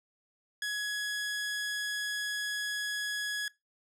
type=tone; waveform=sawtooth; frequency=1678 Hz; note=G#6; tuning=17 cents sharp; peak=-28 dBFS; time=0.62-3.48 s; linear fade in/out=2 ms; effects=noise-tail reverb RT60 0.2 s tail -21 dB re dry + low-pass 11000 Hz 12 dB/octave